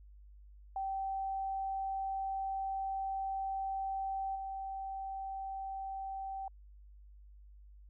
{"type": "tone with level steps", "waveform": "sine", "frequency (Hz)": 775, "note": "G5", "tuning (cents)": -20, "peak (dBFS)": [-34, -38], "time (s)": [0.76, 6.48], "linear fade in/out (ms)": 2, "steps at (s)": 4.35, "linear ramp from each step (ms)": 10, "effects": ["added 50 Hz sine -53 dBFS peak until 7.89 s"]}